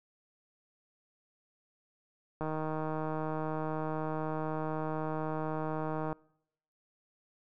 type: click train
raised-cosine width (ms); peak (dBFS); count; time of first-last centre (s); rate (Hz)
1; -22; 581; 2.41-6.128; 156
effects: noise-tail reverb RT60 0.8 s tail -26 dB re dry